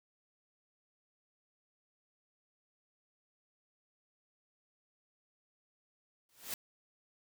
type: noise with exponential growth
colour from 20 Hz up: white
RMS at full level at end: -36 dBFS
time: 6.29-6.54 s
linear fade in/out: 1 ms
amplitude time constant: 53 ms
effects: none